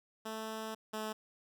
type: tone pair in turn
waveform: 10% pulse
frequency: 220 / 216.5 Hz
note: A3 / A3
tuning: 0 / -28 cents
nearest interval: unison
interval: 28 cents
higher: first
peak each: -31 / -29 dBFS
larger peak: second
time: 0.25-0.75 / 0.93-1.13 s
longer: first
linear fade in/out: 10 ms
effects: none